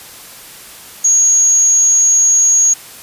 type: tone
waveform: sine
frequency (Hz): 6630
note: G#8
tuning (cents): -4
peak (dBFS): -7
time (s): 1.04-2.74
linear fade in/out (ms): 10
effects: white hiss -35 dBFS RMS until 3.02 s + resampled to 32000 Hz